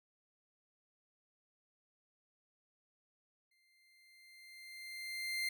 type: tone with exponential growth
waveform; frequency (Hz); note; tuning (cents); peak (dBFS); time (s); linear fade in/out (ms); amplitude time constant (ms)
30% pulse; 2093; C7; 0; -31; 3.51-5.49; 5; 430
effects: none